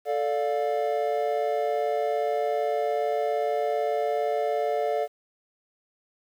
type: chord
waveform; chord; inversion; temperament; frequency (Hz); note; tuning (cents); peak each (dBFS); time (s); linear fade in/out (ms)
triangle; D minor; second; just; 440.5 / 587.3 / 704.8; A4 / D5 / F5; +2 / 0 / +16; -26; 0.05-5.08; 50
effects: 9-bit